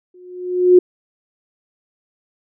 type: tone with exponential growth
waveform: sine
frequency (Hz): 361.4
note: F#4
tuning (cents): -41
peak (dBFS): -3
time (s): 0.14-0.79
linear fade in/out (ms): 5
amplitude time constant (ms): 140
effects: none